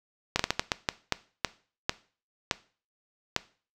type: slowing click train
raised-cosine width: 0.2 ms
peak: -6 dBFS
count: 12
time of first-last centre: 0.36-3.363 s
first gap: 34 ms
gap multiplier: 1.38
effects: noise-tail reverb RT60 0.4 s tail -18 dB re dry